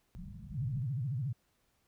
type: low-pass noise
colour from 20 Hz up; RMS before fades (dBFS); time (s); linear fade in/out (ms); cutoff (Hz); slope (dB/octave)
white; -46; 0.15-0.82; 0; 210; 96
type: tone with vibrato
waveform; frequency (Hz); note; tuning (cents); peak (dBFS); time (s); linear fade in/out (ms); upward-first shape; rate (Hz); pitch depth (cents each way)
sine; 130; C3; -11; -32; 0.54-1.33; 10; sine; 14; 250
effects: pink hiss -75 dBFS RMS until 1.87 s